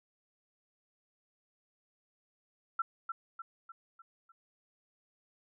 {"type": "tone with echo", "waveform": "sine", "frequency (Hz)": 1345, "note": "E6", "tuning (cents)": 34, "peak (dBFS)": -28, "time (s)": [2.79, 2.82], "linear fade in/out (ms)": 5, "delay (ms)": 300, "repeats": 5, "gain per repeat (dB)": -6, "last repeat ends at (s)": 4.32, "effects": []}